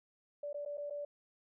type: tone with dropouts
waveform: sine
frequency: 581 Hz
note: D5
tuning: 19 cents flat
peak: -38 dBFS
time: 0.43-1.05 s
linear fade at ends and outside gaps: 5 ms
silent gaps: 0.53-0.543 / 0.651-0.659 / 0.773-0.779 / 0.899-0.906 s
effects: none